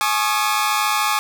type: tone cluster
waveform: sawtooth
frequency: 844 / 1101 / 1215 / 1320 Hz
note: G#5 / C#6 / D#6 / E6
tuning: +28 / -12 / -42 / +2 cents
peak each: -18 / -19 / -18 / -26 dBFS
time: 0.01-1.19 s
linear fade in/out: 0 ms
effects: none